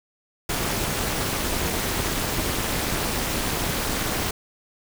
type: noise with amplitude modulation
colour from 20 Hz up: pink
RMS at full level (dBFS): -22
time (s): 0.49-4.31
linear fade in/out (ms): 5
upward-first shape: sine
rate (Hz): 294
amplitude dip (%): 80
effects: none